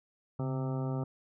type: harmonic tone with a mistuned harmonic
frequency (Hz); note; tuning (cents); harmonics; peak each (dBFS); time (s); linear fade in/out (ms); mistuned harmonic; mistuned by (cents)
130.81; C3; 0; 1 / 2 / 3 / 4 / 5 / 6 / 7 / 9 / 10; -32 / -38 / -42 / -44 / -46 / -48 / -49 / -51 / -52; 0.39-1.04; 5; 1; +73
effects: none